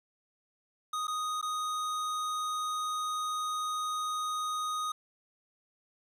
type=tone with dropouts; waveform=square; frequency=1244.5 Hz; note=D#6; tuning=in tune; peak=-32 dBFS; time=0.93-4.92 s; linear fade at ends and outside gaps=5 ms; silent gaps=1.071-1.079 / 1.414-1.426 s; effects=low-pass 11000 Hz 12 dB/octave + 10-bit